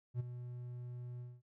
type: tone with ADSR envelope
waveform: triangle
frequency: 122.6 Hz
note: B2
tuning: 12 cents flat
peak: -30 dBFS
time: 0.14-1.42 s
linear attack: 59 ms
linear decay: 16 ms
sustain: -11 dB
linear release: 220 ms
effects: none